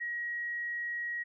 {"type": "tone", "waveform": "sine", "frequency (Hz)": 1900, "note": "A#6", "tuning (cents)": 33, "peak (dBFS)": -33, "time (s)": [0, 1.24], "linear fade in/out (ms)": 20, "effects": []}